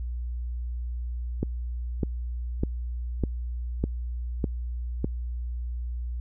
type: click train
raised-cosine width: 3 ms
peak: -12 dBFS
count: 7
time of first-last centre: 1.43-5.044 s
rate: 1.66 Hz
effects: added 60 Hz sine -29 dBFS peak until 6.2 s